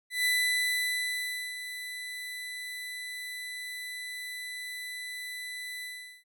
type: tone with ADSR envelope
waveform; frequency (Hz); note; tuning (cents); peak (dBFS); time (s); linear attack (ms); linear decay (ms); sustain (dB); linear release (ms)
30% pulse; 1993; B6; +15; -21; 0.1-6.24; 150; 1300; -13; 410
effects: none